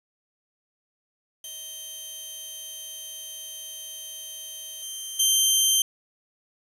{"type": "tone with level steps", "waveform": "15% pulse", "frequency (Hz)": 3136, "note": "G7", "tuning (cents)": 0, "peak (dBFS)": [-29, -26, -11], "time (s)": [1.44, 5.82], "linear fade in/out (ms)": 2, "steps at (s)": [4.82, 5.19], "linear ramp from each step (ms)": 10, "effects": ["resampled to 32000 Hz", "8-bit"]}